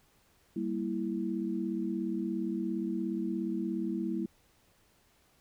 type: chord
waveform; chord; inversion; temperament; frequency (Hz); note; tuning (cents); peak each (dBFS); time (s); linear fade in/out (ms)
sine; E diminished; first; equal; 196 / 233.1 / 329.6; G3 / Bb3 / E4; 0 / 0 / 0; -35 / -36 / -34; 0.56-4.26; 5
effects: pink hiss -67 dBFS RMS until 5.4 s